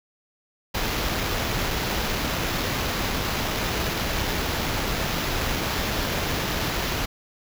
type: noise with sample-and-hold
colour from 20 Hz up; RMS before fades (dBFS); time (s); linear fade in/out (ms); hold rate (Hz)
pink; -26; 0.74-7.06; 10; 8820
effects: none